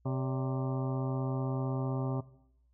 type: harmonic tone with a mistuned harmonic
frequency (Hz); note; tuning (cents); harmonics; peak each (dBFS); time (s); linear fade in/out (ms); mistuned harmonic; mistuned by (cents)
130.81; C3; 0; 1 / 2 / 3 / 4 / 5 / 6 / 7 / 8 / 9; -31 / -37 / -41 / -43 / -45 / -47 / -48 / -49 / -50; 0.05-2.21; 10; 4; +130
effects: noise-tail reverb RT60 0.8 s tail -19 dB re dry + added 60 Hz sine -65 dBFS peak until 2.73 s